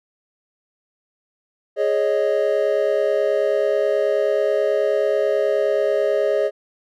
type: chord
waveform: triangle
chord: Ab suspended fourth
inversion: none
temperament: just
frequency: 415.3 / 553.7 / 623 Hz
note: Ab4 / Db5 / Eb5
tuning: 0 / -2 / +2 cents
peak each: -19 / -19 / -19 dBFS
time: 1.76-6.51 s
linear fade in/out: 50 ms
effects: none